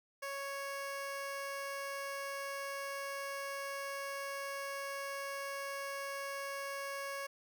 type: tone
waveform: 15% pulse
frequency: 554.4 Hz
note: C#5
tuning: in tune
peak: -33 dBFS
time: 0.22-7.27 s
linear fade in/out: 10 ms
effects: none